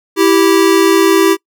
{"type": "tone pair together", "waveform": "square", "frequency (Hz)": [329.6, 389.5], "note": ["E4", "G4"], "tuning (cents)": [0, -11], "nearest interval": "minor third", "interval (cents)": 289, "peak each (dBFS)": [-11, -10], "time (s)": [0.16, 1.37], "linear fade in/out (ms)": 50, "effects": ["noise-tail reverb RT60 0.1 s tail -24 dB re dry"]}